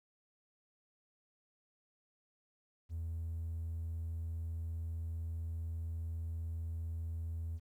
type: tone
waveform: triangle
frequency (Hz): 82.41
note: E2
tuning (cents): 0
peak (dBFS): -34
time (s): 2.89-7.6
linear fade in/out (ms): 50
effects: tanh soft clip ceiling -33 dBFS + 12-bit